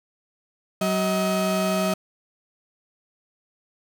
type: tone pair together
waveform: 35% pulse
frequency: 188.6 / 634.4 Hz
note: F#3 / D#5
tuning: +33 / +33 cents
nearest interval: octave + major sixth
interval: 2100 cents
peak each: -22 dBFS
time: 0.81-1.94 s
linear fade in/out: 5 ms
effects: none